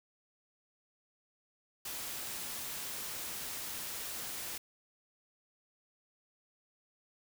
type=noise; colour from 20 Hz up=white; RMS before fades=-41 dBFS; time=1.85-4.58 s; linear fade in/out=5 ms; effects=none

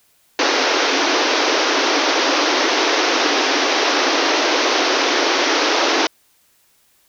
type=band-pass noise; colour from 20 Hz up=pink; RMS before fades=-17 dBFS; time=0.39-6.07 s; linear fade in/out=2 ms; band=270 to 6100 Hz; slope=96 dB/octave; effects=white hiss -58 dBFS RMS until 7.08 s

